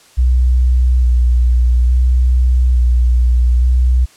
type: tone with vibrato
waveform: sine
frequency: 61.5 Hz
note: B1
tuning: 7 cents flat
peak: -8 dBFS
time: 0.17-4.06 s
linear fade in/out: 20 ms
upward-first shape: square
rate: 0.58 Hz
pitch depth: 24 cents each way
effects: white hiss -46 dBFS RMS until 4.16 s + low-pass 9000 Hz 12 dB/octave